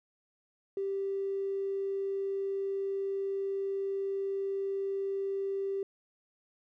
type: tone with tanh clipping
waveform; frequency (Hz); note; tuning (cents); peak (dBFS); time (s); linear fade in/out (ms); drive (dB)
triangle; 392; G4; 0; -30; 0.77-5.83; 2; 2
effects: none